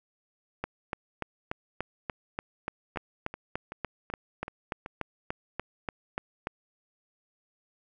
two click trains, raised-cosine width 0.5 ms, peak -23 / -16 dBFS, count 6 / 21, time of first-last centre 2.96-4.861 / 0.64-6.471 s, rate 2.63 / 3.43 Hz, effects none

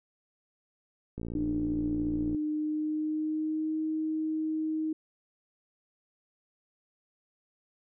click train, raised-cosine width 3 ms, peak -25 dBFS, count 68, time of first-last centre 1.18-2.347 s, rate 57.4 Hz
sine tone with pitch glide, 300.8 to 313.8 Hz, D4 to D#4, +42 to +15 cents, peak -28 dBFS, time 1.35-4.93 s, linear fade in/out 5 ms, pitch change +73 cents, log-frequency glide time 2.04-3.78 s
effects none

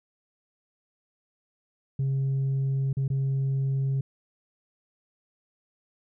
sine tone with dropouts, 135.4 Hz, C#3, 40 cents flat, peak -21 dBFS, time 1.99-4.01 s, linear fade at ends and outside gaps 5 ms, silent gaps 2.93-2.969 / 3.08-3.101 s, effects tanh soft clip ceiling -22 dBFS

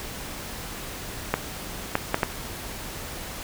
clicks, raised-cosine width 0.5 ms, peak -5 dBFS, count 4, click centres 1.34 / 1.954 / 2.144 / 2.232 s, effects pink hiss -36 dBFS RMS until 3.43 s

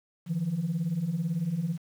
sine beating tone pair, 153.2 / 171.2 Hz, D#3 / F3, -27 / -34 cents, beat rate 18 Hz, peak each -31 / -27 dBFS, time 0.26-1.78 s, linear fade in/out 50 ms, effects tanh soft clip ceiling -22 dBFS + 9-bit

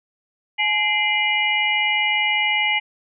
sine tone cluster, 849 / 2074 / 2381 / 2914 Hz, G#5 / C7 / D7 / F#7, +38 / -16 / +23 / -27 cents, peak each -25 / -20 / -25 / -23 dBFS, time 0.58-2.8 s, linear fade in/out 20 ms, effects none

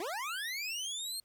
25% pulse linear sweep, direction up, 309 to 4299 Hz, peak -32 dBFS, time 0-1.2 s, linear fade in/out 2 ms, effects pink hiss -75 dBFS RMS until 1.24 s

